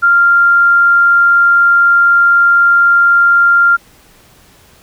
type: tone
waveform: sine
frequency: 1392 Hz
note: F6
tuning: 6 cents flat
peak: -5 dBFS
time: 0.02-3.77 s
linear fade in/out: 20 ms
effects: pink hiss -45 dBFS RMS until 4.82 s